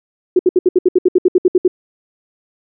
sine tone bursts, 364.2 Hz, F#4, 27 cents flat, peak -6 dBFS, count 14, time 0.36-1.679 s, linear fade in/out 5 ms, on 32 ms, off 67 ms, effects none

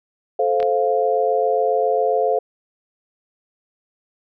sine chord, F major, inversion first, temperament just, 436.5 / 523.8 / 698.5 Hz, A4 / C5 / F5, -14 / +2 / 0 cents, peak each -20 dBFS, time 0.39-2.39 s, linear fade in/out 5 ms
clicks, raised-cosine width 0.3 ms, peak -16 dBFS, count 2, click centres 0.602 / 0.628 s
effects none

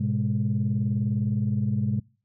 sine tone cluster, 107.2 / 126.8 / 206.3 Hz, A2 / B2 / G#3, -45 / +46 / -11 cents, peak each -26 dBFS, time 0-2 s, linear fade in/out 10 ms, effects noise-tail reverb RT60 0.4 s tail -25 dB re dry + tanh soft clip ceiling -15 dBFS

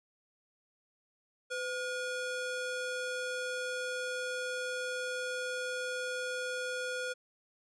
square ring-modulated tone, 969 Hz, B5, 33 cents flat, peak -32 dBFS, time 1.5-7.14 s, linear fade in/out 20 ms, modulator 463 Hz, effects resampled to 22050 Hz

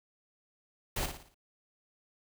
pink noise with echo, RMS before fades -33 dBFS, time 0.96-1.06 s, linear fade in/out 5 ms, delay 57 ms, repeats 5, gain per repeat -7 dB, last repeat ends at 1.345 s, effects none

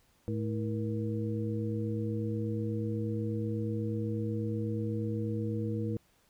harmonic tone with a mistuned harmonic, 108.2 Hz, A2, 29 cents flat, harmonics 1 / 2 / 3 / 4, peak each -33 / -36 / -38 / -39 dBFS, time 0.28-5.97 s, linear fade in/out 0 ms, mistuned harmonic 4, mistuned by +150 cents, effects pink hiss -68 dBFS RMS until 6.29 s

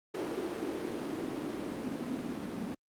white noise with band-pass filter sweep, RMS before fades -37 dBFS, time 0.14-2.75 s, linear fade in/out 10 ms, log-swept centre 360 to 230 Hz, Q 3, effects Opus 48 kbps

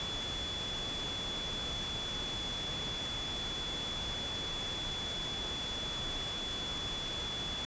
sine tone in noise, 3432 Hz, A7, 44 cents flat, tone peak -37 dBFS, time 0-7.65 s, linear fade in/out 0 ms, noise pink, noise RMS -41 dBFS, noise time 0-7.65 s, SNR +1 dB, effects resampled to 16000 Hz

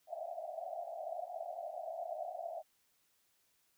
pink band-pass noise, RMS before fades -43 dBFS, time 0.07-2.63 s, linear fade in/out 50 ms, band 630 to 730 Hz, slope 96 dB/octave, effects white hiss -75 dBFS RMS until 3.77 s

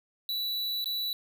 square tone with dropouts, 3947 Hz, B7, 2 cents flat, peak -30 dBFS, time 0.29-1.13 s, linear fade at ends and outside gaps 1 ms, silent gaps 0.843-0.858 s, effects none

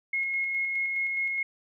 sine tone with tremolo, 2162 Hz, C#7, 44 cents flat, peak -25 dBFS, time 0.13-1.43 s, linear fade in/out 5 ms, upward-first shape square, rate 4.8 Hz, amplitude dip 25%, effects none

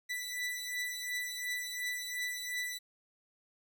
sawtooth beating tone pair, 1975.5 / 1978.3 Hz, B6 / B6, 0 / +2 cents, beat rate 2.8 Hz, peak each -37 / -34 dBFS, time 0.09-2.79 s, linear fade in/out 20 ms, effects none

